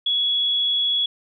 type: tone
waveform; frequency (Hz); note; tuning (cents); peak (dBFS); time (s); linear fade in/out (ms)
sine; 3366; G#7; +23; -18; 0.06-1.06; 5
effects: none